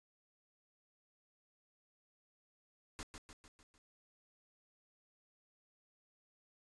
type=noise with echo; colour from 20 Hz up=pink; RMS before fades=-45 dBFS; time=2.99-3.03 s; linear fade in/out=0 ms; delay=150 ms; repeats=5; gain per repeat=-5 dB; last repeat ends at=3.78 s; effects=resampled to 22050 Hz

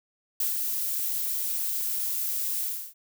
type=noise with ADSR envelope; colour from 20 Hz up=violet; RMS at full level=-26 dBFS; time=0.4-2.94 s; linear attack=3 ms; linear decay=140 ms; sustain=-3 dB; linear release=310 ms; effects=none

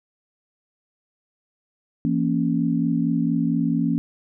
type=chord; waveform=sine; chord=A# diminished; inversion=second; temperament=equal with one note detuned; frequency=168.37 / 233.1 / 277.2 Hz; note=E3 / A#3 / C#4; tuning=+37 / 0 / 0 cents; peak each=-23 dBFS; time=2.05-3.98 s; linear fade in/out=0 ms; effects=none

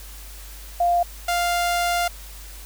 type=tone pair in turn; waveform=sine / sawtooth; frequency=698.5 / 698.5 Hz; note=F5 / F5; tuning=0 / 0 cents; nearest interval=unison; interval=0 cents; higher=neither; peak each=-16 dBFS; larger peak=neither; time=0.8-1.03 / 1.28-2.08 s; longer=second; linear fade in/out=5 ms; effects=added 50 Hz sine -38 dBFS peak until 2.65 s + white hiss -43 dBFS RMS until 2.65 s

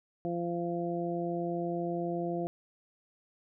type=harmonic tone; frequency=172.1 Hz; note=F3; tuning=25 cents flat; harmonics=1 / 2 / 3 / 4; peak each=-36 / -34 / -39 / -37 dBFS; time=0.25-2.47 s; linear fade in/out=0 ms; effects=none

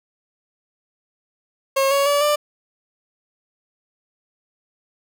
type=tone with pitch steps; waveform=30% pulse; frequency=542 / 558.2 / 574.9 / 592.1 Hz; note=C#5 / C#5 / D5 / D5; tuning=-39 / +12 / -37 / +14 cents; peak=-13 dBFS; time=1.76-2.36 s; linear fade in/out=10 ms; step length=150 ms; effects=none

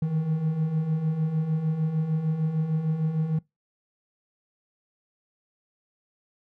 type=beating tone pair; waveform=triangle; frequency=153 / 159.6 Hz; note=D#3 / D#3; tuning=-29 / +44 cents; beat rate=6.6 Hz; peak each=-29 / -22 dBFS; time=0.02-3.39 s; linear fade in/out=5 ms; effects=noise-tail reverb RT60 0.2 s tail -24 dB re dry

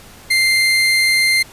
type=tone; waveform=30% pulse; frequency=2093 Hz; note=C7; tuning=in tune; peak=-9 dBFS; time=0.3-1.43 s; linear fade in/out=10 ms; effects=pink hiss -41 dBFS RMS until 1.52 s + resampled to 32000 Hz

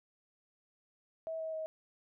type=tone with pitch steps; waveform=sine; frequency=647 / 640.3 / 633.7 Hz; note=E5 / D#5 / D#5; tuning=-32 / +49 / +32 cents; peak=-36 dBFS; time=1.27-1.66 s; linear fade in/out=0 ms; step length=130 ms; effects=none

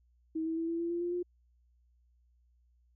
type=tone with pitch steps; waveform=sine; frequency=320 / 324.7 / 329.4 / 334.2 / 339 / 344 / 349 / 354 Hz; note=D#4 / E4 / E4 / E4 / E4 / F4 / F4 / F4; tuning=+49 / -26 / -1 / +24 / +49 / -26 / -1 / +23 cents; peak=-31 dBFS; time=0.35-1.23 s; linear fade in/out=10 ms; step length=110 ms; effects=added 60 Hz sine -65 dBFS peak until 2.95 s

